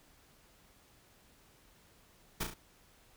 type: noise with echo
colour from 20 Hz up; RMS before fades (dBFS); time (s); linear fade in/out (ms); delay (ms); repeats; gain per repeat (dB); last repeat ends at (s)
pink; -34; 2.4-2.44; 10; 34; 3; -5; 2.542
effects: pink hiss -64 dBFS RMS until 3.16 s